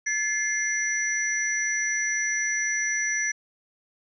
sine tone cluster, 1724 / 2100 / 5890 Hz, A6 / C7 / F#8, -36 / +6 / -9 cents, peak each -28 dBFS, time 0.06-3.32 s, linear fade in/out 10 ms, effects none

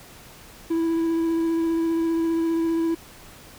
triangle tone with vibrato, 329.6 Hz, E4, in tune, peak -18 dBFS, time 0.7-2.95 s, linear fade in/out 10 ms, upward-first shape sine, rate 15 Hz, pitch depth 13 cents each way, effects pink hiss -46 dBFS RMS until 3.58 s

